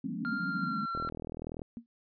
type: band-pass noise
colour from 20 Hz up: pink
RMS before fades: -36 dBFS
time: 0.04-0.86 s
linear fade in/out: 5 ms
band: 160 to 280 Hz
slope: 96 dB/octave
type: tone with pitch glide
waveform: triangle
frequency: 1396 to 1360.2 Hz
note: F6 to F6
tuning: -1 to -46 cents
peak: -31 dBFS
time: 0.25-1.09 s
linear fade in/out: 0 ms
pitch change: -45 cents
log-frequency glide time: 0.49-0.84 s
type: click train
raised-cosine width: 2 ms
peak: -26 dBFS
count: 28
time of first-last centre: 0.95-1.618 s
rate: 40.4 Hz
type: tone with exponential decay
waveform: sine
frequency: 233.1 Hz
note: A#3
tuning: in tune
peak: -34 dBFS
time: 1.77-1.86 s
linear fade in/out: 0 ms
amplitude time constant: 19 ms
effects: resampled to 11025 Hz